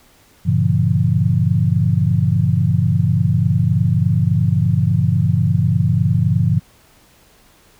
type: chord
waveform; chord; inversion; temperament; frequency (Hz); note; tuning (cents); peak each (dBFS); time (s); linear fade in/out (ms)
sine; G diminished seventh; none; just; 98 / 117.6 / 141.12 / 169.34; G2 / Bb2 / Db3 / Fb3; 0 / +16 / +31 / +47; -18; 0.45-6.6; 20
effects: pink hiss -51 dBFS RMS until 7.79 s